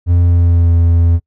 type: tone with pitch glide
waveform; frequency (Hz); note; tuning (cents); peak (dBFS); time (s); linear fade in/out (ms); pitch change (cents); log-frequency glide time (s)
triangle; 87 to 84.67; F2 to E2; -6 to +47; -5; 0.06-1.2; 50; -47; 0.22-0.73
effects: noise-tail reverb RT60 0.1 s tail -26 dB re dry